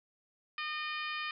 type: harmonic tone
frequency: 610 Hz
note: D#5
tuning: 34 cents flat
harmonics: 2 / 3 / 4 / 5 / 6 / 7 / 8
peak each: -40 / -41 / -40 / -44 / -49 / -52 / -50 dBFS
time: 0.58-1.31 s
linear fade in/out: 2 ms
effects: none